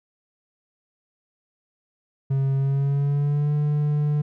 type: tone with pitch glide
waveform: triangle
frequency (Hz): 135.8 to 148.09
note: C#3 to D3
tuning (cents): -35 to +15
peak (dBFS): -17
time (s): 2.3-4.22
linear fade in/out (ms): 10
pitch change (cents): +150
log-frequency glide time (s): 2.56-3.53
effects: none